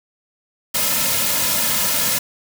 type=noise with comb filter; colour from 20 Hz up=white; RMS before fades=-19 dBFS; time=0.74-2.19 s; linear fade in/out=10 ms; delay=2.6 ms; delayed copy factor=-0.8; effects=none